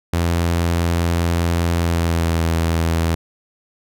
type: tone with pitch glide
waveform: sawtooth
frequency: 85 to 82.63 Hz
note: F2 to E2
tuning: -46 to +5 cents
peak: -12 dBFS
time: 0.13-3.15 s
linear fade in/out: 5 ms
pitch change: -49 cents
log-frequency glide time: 1.78-2.42 s
effects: none